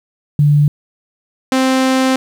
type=tone pair in turn; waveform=sine / sawtooth; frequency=146.83 / 261.6 Hz; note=D3 / C4; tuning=0 / 0 cents; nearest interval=minor seventh; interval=1000 cents; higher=second; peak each=-7 dBFS; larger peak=neither; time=0.39-0.68 / 1.52-2.16 s; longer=second; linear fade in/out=2 ms; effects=low-pass 9000 Hz 12 dB/octave + 7-bit